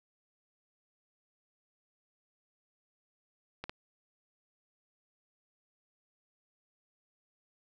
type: clicks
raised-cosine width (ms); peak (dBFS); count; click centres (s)
0.3; -23; 2; 3.64 / 3.695
effects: none

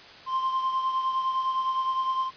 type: beating tone pair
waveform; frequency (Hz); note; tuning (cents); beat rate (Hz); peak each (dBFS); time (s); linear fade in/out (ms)
triangle; 1046.5 / 1056.3; C6 / C6; 0 / +16; 9.8; -23 / -32; 0.26-2.31; 50
effects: white hiss -47 dBFS RMS until 2.36 s + resampled to 11025 Hz

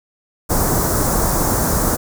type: band-stop noise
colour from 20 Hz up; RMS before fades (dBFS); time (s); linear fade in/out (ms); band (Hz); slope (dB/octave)
pink; -17; 0.49-1.97; 20; 1400 to 6000; 24
effects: none

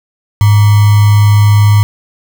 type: tone with sample-and-hold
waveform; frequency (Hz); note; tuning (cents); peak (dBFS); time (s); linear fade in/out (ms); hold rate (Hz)
sine; 103.83; G#2; 0; -3; 0.41-1.83; 0; 1050
effects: none

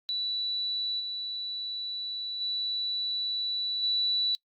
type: tone with level steps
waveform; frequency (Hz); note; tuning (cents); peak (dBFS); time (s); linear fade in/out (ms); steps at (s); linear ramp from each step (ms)
sine; 3951; B7; 0; -28 / -32 / -28 / -24; 0.09-4.35; 0; 0.99 / 2.4 / 3.82; 20
effects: noise-tail reverb RT60 0.1 s tail -23 dB re dry + Opus 48 kbps

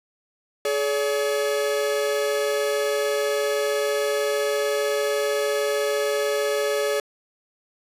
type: tone pair together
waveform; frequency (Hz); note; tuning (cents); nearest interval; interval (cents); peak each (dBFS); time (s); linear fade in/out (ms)
45% pulse; 423.3 / 569.6; G#4 / C#5; +33 / +47; perfect fourth; 514; -24; 0.65-7; 2
effects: resampled to 32000 Hz + 9-bit

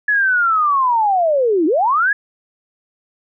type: linear two-way sweep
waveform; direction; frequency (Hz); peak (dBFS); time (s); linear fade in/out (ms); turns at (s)
sine; down then up; 1715 to 295.6 to 1715; -12; 0.08-2.13; 5; 1.66
effects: none

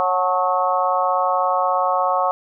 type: harmonic tone with a mistuned harmonic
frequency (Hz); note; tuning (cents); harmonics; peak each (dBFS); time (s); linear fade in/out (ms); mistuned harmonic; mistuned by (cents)
183.3; F#3; -16; 3 / 4 / 5 / 6 / 7; -23 / -21 / -24 / -21 / -26; 0-2.31; 0; 5; -55
effects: none

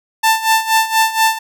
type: tone with tremolo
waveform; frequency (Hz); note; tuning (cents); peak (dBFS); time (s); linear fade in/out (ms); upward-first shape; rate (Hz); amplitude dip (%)
sawtooth; 888; A5; +16; -5; 0.23-1.39; 10; sine; 4.2; 80
effects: none

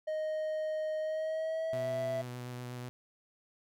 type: tone with pitch glide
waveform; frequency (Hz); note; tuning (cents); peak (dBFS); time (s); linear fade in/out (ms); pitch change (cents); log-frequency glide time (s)
triangle; 622.3 to 659.3; D#5 to E5; 0 to 0; -30; 0.07-2.22; 10; +100; 0.99-2
type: tone with vibrato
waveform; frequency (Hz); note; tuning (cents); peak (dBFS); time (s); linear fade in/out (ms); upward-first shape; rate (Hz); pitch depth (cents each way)
sawtooth; 123.6; B2; +2; -36; 1.73-2.89; 0; sine; 8.2; 13
effects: none

